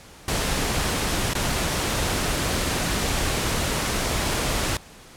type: noise with dropouts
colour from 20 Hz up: pink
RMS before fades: -24 dBFS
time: 0.28-4.77 s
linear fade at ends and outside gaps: 2 ms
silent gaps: 1.335-1.351 s
effects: pink hiss -46 dBFS RMS until 5.16 s + low-pass 11000 Hz 12 dB/octave